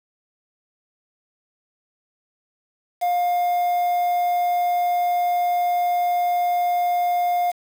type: tone with quantisation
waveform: triangle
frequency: 708 Hz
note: F5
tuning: 23 cents sharp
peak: -16 dBFS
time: 3.01-7.52 s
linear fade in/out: 20 ms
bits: 6
effects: none